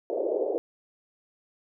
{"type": "band-pass noise", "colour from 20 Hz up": "white", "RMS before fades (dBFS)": -28, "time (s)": [0.1, 0.58], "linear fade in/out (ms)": 0, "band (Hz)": [350, 600], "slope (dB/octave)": 48, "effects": []}